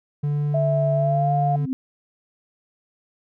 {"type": "tone with vibrato", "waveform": "triangle", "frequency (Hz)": 145.7, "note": "D3", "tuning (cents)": -13, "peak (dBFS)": -18, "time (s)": [0.23, 1.66], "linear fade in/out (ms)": 10, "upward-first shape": "triangle", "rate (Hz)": 1.1, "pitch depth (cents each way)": 13}
{"type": "tone with pitch glide", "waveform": "sine", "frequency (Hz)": [656, 707.2], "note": ["E5", "F5"], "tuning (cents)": [-9, 22], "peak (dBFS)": -20, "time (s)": [0.54, 1.56], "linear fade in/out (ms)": 5, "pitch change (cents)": 131, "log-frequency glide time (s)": [0.93, 1.33]}
{"type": "tone with exponential growth", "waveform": "sine", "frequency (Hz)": 261.6, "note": "C4", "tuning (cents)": 0, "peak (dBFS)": -19, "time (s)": [1.46, 1.73], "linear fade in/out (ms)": 0, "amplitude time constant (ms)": 58}
{"effects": []}